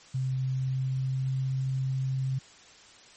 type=tone with pitch glide; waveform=sine; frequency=130.81 to 132.41 Hz; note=C3 to C3; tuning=0 to +21 cents; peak=-26 dBFS; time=0.14-2.39 s; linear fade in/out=10 ms; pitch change=+21 cents; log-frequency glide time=0.32-1.51 s; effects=white hiss -53 dBFS RMS until 3.16 s + MP3 32 kbps